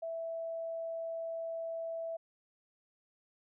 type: tone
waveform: sine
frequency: 659.3 Hz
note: E5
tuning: in tune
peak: -36 dBFS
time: 0.02-2.17 s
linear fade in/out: 10 ms
effects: none